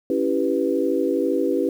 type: chord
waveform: sine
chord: C# half-diminished seventh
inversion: none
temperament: equal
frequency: 277.2 / 329.6 / 392 / 493.9 Hz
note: C#4 / E4 / G4 / B4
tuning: 0 / 0 / 0 / 0 cents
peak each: -24 dBFS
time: 0.1-1.69 s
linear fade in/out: 2 ms
effects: 8-bit